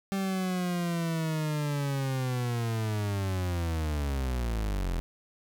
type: linear sweep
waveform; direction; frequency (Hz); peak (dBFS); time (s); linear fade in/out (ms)
40% pulse; down; 196 to 41.2; -27; 0.12-5; 0
effects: none